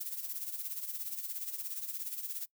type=noise with tremolo; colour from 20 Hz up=violet; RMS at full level=-37 dBFS; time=0-2.46 s; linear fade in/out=10 ms; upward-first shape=sine; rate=17 Hz; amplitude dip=65%; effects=noise-tail reverb RT60 0.1 s tail -22 dB re dry